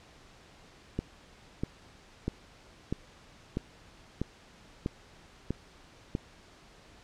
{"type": "click train", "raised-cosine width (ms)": 3, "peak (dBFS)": -17, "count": 9, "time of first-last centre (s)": [0.99, 6.151], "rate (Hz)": 1.55, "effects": ["pink hiss -56 dBFS RMS until 7.03 s", "low-pass 6000 Hz 12 dB/octave"]}